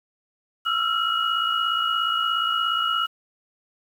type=tone cluster; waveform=sine; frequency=1318 / 1375 / 2902 Hz; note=E6 / F6 / F#7; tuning=-1 / -27 / -34 cents; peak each=-25 dBFS; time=0.65-3.07 s; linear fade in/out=20 ms; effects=8-bit